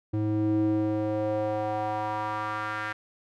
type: tone with band-pass filter sweep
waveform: square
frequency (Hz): 106.8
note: G#2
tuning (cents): +49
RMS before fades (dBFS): -28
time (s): 0.13-2.93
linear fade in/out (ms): 10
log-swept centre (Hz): 230 to 1600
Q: 2.9
effects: none